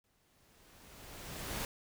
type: noise with exponential growth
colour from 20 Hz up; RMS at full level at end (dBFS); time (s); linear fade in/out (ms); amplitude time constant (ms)
pink; -37; 0.04-1.65; 1; 350
effects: none